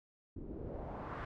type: noise with low-pass filter sweep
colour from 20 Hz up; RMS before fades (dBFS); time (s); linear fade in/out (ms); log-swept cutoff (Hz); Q
pink; -44; 0.36-1.25; 5; 250 to 1600; 1.9
effects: none